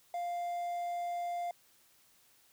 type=tone with quantisation; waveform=triangle; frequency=698.5 Hz; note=F5; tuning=in tune; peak=-32 dBFS; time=0.14-1.51 s; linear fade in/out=2 ms; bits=10; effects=white hiss -66 dBFS RMS until 2.52 s